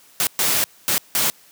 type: noise bursts at uneven times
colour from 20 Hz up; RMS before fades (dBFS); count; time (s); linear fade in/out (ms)
white; -19; 4; 0.2-0.27 / 0.39-0.64 / 0.88-0.98 / 1.15-1.3; 0
effects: white hiss -51 dBFS RMS until 1.51 s + high-pass 100 Hz 12 dB/octave